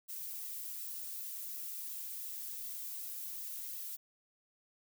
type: noise with flanger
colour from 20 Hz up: violet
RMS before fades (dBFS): -43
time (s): 0.08-3.97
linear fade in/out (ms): 20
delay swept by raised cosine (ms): 1.5 to 2.6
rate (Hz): 2.7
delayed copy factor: +0.5
effects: none